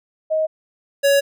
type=tone pair in turn; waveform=sine / square; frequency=629 / 560 Hz; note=D#5 / C#5; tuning=+19 / +18 cents; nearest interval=major second; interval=201 cents; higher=first; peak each=-16 / -13 dBFS; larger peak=second; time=0.3-0.47 / 1.03-1.21 s; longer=second; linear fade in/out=20 ms; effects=none

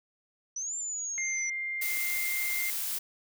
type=exponential two-way sweep; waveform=sine; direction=up then down; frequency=5880 to 7300 to 5880 Hz; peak=-32 dBFS; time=0.56-1.5 s; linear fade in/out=5 ms; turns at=0.75 s
type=tone; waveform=sine; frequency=2100 Hz; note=C7; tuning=6 cents sharp; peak=-31 dBFS; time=1.18-2.7 s; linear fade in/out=0 ms
type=noise; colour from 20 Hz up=blue; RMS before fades=-33 dBFS; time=1.81-2.99 s; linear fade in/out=10 ms
effects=none

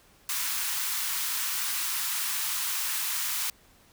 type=high-pass noise; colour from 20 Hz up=white; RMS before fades=-30 dBFS; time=0.29-3.5 s; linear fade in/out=2 ms; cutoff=900 Hz; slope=48 dB/octave; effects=pink hiss -59 dBFS RMS until 3.92 s

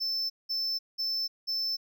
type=tone bursts; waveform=triangle; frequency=5290 Hz; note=E8; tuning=5 cents sharp; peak=-27 dBFS; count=4; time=0-1.77 s; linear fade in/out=20 ms; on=300 ms; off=190 ms; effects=none

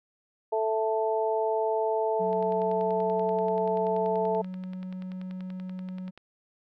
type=harmonic tone; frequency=220 Hz; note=A3; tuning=in tune; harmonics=2 / 3 / 4; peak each=-27 / -29 / -30 dBFS; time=0.52-4.42 s; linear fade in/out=10 ms
type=tone; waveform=triangle; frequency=185 Hz; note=F#3; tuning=in tune; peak=-32 dBFS; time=2.19-6.11 s; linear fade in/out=20 ms
type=click train; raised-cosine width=0.3 ms; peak=-32 dBFS; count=41; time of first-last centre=2.33-6.176 s; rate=10.4 Hz
effects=none

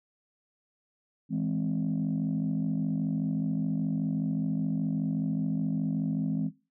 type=chord; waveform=sine; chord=E augmented; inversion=none; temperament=equal with one note detuned; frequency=162.64 / 207.7 / 261.6 Hz; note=E3 / G#3 / B#3; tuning=-23 / 0 / 0 cents; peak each=-30 dBFS; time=1.29-6.51 s; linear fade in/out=50 ms; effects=noise-tail reverb RT60 0.3 s tail -17 dB re dry + tanh soft clip ceiling -21 dBFS

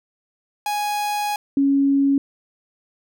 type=tone pair in turn; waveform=45% pulse / sine; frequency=830.6 / 277.2 Hz; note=G#5 / C#4; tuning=0 / 0 cents; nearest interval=octave + perfect fifth; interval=1900 cents; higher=first; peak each=-21 / -14 dBFS; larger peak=second; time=0.66-1.36 / 1.57-2.18 s; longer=first; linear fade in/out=2 ms; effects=none

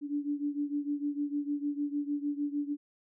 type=beating tone pair; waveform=sine; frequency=288 / 294.6 Hz; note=D4 / D4; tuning=-34 / +6 cents; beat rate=6.6 Hz; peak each=-32 / -35 dBFS; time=0.01-2.77 s; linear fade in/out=50 ms; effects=none

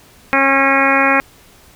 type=harmonic tone; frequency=272.6 Hz; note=C#4; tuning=29 cents flat; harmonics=1 / 2 / 3 / 4 / 5 / 6 / 7 / 8 / 9; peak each=-19 / -19 / -19 / -19 / -19 / -19 / -19 / -19 / -19 dBFS; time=0.33-1.2 s; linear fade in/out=0 ms; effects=pink hiss -46 dBFS RMS until 1.75 s

